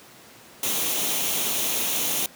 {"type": "noise with comb filter", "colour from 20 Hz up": "white", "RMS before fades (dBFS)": -25, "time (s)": [0.63, 2.26], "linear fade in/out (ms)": 2, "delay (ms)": 0.31, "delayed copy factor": 0.5, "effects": ["pink hiss -48 dBFS RMS until 2.35 s", "high-pass 150 Hz 12 dB/octave"]}